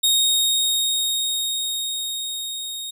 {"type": "tone with level ramp", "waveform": "sawtooth", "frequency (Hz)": 3729, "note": "A#7", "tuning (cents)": 0, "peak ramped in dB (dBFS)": [-12, -26], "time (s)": [0.03, 2.91], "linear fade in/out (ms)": 10, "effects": []}